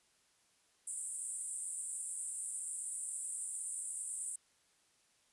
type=band-pass noise; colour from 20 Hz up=white; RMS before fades=-42 dBFS; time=0.87-4.36 s; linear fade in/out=5 ms; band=7900 to 9700 Hz; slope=96 dB/octave; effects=white hiss -72 dBFS RMS until 5.32 s + resampled to 24000 Hz